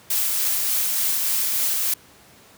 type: noise with tremolo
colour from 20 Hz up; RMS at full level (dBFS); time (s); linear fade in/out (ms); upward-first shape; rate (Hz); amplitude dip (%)
blue; -21; 0.1-1.94; 5; triangle; 3.4; 25
effects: pink hiss -50 dBFS RMS until 2.57 s + high-pass 100 Hz 12 dB/octave